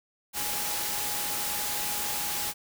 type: tone in noise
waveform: sine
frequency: 830.6 Hz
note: G#5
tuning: in tune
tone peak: -40 dBFS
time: 0.33-2.54 s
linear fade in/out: 50 ms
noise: white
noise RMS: -31 dBFS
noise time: 0.33-2.54 s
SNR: -12 dB
effects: none